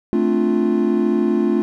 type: chord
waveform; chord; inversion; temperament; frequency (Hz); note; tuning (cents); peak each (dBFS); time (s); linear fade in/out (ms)
triangle; D minor seventh; second; equal; 220 / 261.6 / 293.7 / 349.2; A3 / C4 / D4 / F4; 0 / 0 / 0 / 0; -17 / -21 / -20 / -17; 0.13-1.62; 0
effects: none